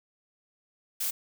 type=noise; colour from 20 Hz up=blue; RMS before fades=-30 dBFS; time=1-1.11 s; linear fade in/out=10 ms; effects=none